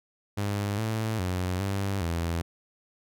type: tone with pitch steps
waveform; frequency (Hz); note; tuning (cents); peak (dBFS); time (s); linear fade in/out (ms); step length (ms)
sawtooth; 101.7 / 110.4 / 91.2 / 98.6 / 84.1; G#2 / A2 / F#2 / G2 / E2; -36 / +6 / -24 / +11 / +35; -23; 0.37-2.42; 10; 410
effects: none